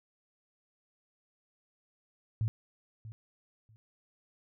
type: tone with echo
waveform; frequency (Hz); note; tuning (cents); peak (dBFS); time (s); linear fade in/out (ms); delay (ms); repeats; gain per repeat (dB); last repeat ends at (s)
sine; 110; A2; 0; -27; 2.41-2.48; 0; 640; 2; -15; 3.76
effects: none